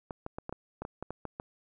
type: clicks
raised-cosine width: 1 ms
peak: -23 dBFS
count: 11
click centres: 0.108 / 0.264 / 0.385 / 0.494 / 0.526 / 0.82 / 0.851 / 1.026 / 1.106 / 1.253 / 1.399 s
effects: none